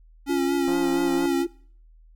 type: tone with vibrato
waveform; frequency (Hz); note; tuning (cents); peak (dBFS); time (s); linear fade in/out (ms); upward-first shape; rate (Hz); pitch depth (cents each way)
square; 277.2; C#4; 0; -24; 0.26-1.46; 50; sine; 4.3; 34
type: tone with pitch glide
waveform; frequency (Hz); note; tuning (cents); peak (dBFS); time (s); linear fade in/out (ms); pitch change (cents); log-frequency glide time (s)
sine; 348 to 344.4; F4 to F4; -6 to -24; -23; 0.29-1.47; 10; -18; 0.53-0.91
type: click train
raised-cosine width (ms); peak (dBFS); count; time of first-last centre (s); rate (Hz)
1; -22; 103; 0.68-1.256; 177
effects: noise-tail reverb RT60 0.5 s tail -21 dB re dry + added 40 Hz sine -49 dBFS peak until 2.15 s